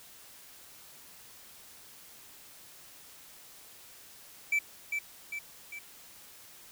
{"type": "tone with echo", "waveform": "triangle", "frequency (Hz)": 2322, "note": "D7", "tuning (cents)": -20, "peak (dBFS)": -23, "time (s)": [4.52, 4.59], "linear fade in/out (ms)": 5, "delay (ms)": 400, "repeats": 3, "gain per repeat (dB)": -5, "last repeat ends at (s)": 5.79, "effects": ["white hiss -53 dBFS RMS until 6.71 s"]}